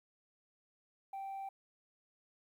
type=tone; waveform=sine; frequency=781 Hz; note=G5; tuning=7 cents flat; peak=-38 dBFS; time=1.13-1.49 s; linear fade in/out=5 ms; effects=tanh soft clip ceiling -39 dBFS + 12-bit